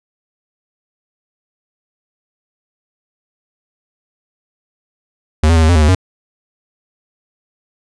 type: tone with pitch steps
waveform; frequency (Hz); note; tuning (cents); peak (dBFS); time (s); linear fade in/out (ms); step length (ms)
square; 77.2 / 83.3 / 80.9 / 79 / 87.4 / 77.7 / 75 / 92.6; D#2 / E2 / E2 / D#2 / F2 / D#2 / D2 / F#2; -13 / +19 / -32 / +27 / +2 / -2 / +37 / +2; -8; 5.43-5.95; 5; 65
effects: resampled to 22050 Hz